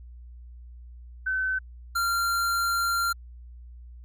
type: tone pair in turn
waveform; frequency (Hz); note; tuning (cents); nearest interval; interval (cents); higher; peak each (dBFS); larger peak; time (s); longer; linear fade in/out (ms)
sine / square; 1524 / 1382.3; G6 / F6; -49 / -18; major second; 169; first; -24; neither; 1.26-1.59 / 1.95-3.13; second; 10
effects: added 60 Hz sine -42 dBFS peak until 4.04 s

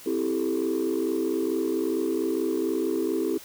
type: chord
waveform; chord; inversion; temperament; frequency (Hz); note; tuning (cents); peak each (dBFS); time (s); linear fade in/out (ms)
sine; A minor seventh; first; equal with one note detuned; 261.6 / 329.6 / 392 / 436.5; C4 / E4 / G4 / A4; 0 / 0 / 0 / -14; -30 / -26 / -27 / -30; 0.06-3.38; 5
effects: tanh soft clip ceiling -18 dBFS + white hiss -46 dBFS RMS until 3.44 s

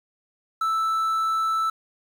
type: tone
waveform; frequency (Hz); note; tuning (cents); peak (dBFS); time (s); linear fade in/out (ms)
triangle; 1318.5; E6; 0; -19; 0.61-1.7; 5
effects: 8-bit

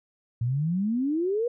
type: exponential sweep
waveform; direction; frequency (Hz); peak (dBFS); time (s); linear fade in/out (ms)
sine; up; 113.1 to 493.9; -23; 0.41-1.48; 5
effects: none

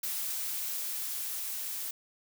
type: noise with level ramp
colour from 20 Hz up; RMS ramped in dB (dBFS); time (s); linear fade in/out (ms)
blue; -34 to -37; 0.03-1.91; 5
effects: none

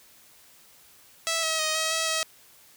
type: tone with pitch steps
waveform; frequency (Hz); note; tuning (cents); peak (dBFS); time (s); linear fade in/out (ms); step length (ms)
5% pulse; 656 / 641 / 626 / 638 / 647 / 641; E5 / E5 / D#5 / D#5 / E5 / E5; -9 / -49 / +10 / +43 / -32 / -49; -13; 1.27-2.23; 0; 160
effects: white hiss -55 dBFS RMS until 2.76 s

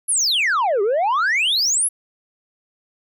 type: exponential two-way sweep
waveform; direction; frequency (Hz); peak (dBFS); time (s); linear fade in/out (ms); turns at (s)
sine; down then up; 11410 to 384.3 to 11410; -13; 0.08-1.89; 20; 0.82
effects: tanh soft clip ceiling -15 dBFS

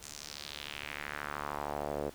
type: tone with band-pass filter sweep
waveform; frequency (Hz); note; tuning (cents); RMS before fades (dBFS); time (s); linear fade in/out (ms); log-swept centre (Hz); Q
sawtooth; 73.1; D2; -7; -40; 0.02-2.1; 10; 7500 to 480; 2.2
effects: pink hiss -55 dBFS RMS until 2.14 s

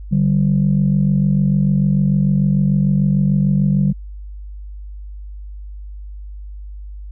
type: tone pair together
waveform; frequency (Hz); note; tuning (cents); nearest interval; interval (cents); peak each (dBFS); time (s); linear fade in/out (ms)
sine; 146.83 / 193.55; D3 / G3; 0 / -22; perfect fourth; 478; -14; 0.11-3.93; 20
effects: tanh soft clip ceiling -6 dBFS + added 50 Hz sine -29 dBFS peak until 7.11 s

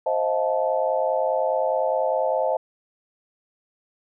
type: chord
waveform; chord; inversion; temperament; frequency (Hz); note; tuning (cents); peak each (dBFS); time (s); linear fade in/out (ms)
sine; F dominant seventh; second; just; 523.8 / 628.6 / 698.5 / 873.1; C5 / Eb5 / F5 / A5; +2 / +18 / 0 / -14; -24 / -24 / -28 / -27; 0.06-2.57; 5
effects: none

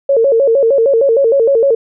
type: tone with vibrato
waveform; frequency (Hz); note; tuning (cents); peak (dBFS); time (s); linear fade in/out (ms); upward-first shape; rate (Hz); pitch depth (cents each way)
sine; 502; B4; +28; -7; 0.09-1.75; 5; square; 6.5; 170
effects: none

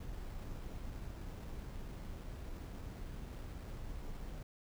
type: noise with sample-and-hold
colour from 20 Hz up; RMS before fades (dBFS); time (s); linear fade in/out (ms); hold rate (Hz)
brown; -45; 0-4.43; 5; 6300
effects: none

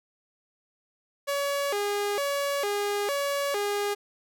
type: tone with vibrato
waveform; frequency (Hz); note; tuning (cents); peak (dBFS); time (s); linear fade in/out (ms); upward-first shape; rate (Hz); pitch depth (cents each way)
sawtooth; 480.5; B4; -48; -22; 1.27-3.95; 20; square; 1.1; 280
effects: none

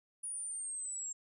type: exponential sweep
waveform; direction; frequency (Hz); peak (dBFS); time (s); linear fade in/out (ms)
sine; down; 9740 to 7459; -38; 0.23-1.13; 10
effects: none

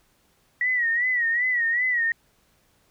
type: tone with vibrato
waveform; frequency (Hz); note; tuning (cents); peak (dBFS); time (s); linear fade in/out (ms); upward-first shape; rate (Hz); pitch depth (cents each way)
sine; 1923; B6; -47; -20; 0.61-2.12; 2; sine; 2.6; 91
effects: pink hiss -64 dBFS RMS until 2.9 s

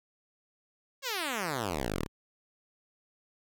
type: exponential sweep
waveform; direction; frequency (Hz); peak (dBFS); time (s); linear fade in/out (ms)
5% pulse; down; 570 to 32.34; -20; 1.02-2.08; 50
effects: none

